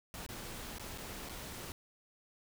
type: noise with dropouts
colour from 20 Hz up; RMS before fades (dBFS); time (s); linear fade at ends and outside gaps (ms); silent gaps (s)
pink; -45; 0.14-1.72; 1; 0.264-0.289 / 0.784-0.796 / 0.977-0.982 / 1.289-1.294
effects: none